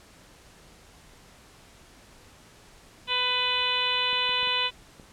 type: harmonic tone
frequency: 498.6 Hz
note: B4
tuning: 16 cents sharp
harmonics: 1 / 2 / 3 / 4 / 5 / 6 / 7 / 8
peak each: -38 / -31 / -37 / -36 / -30 / -28 / -30 / -35 dBFS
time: 3.07-4.71 s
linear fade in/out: 50 ms
type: clicks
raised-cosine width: 2 ms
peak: -33 dBFS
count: 5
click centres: 4.13 / 4.293 / 4.43 / 4.473 / 4.998 s
effects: pink hiss -53 dBFS RMS until 5.12 s + low-pass 10000 Hz 12 dB/octave